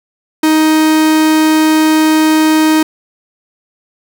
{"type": "tone", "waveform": "45% pulse", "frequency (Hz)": 312.8, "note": "D#4", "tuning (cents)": 9, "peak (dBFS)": -7, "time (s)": [0.43, 2.83], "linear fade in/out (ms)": 5, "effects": []}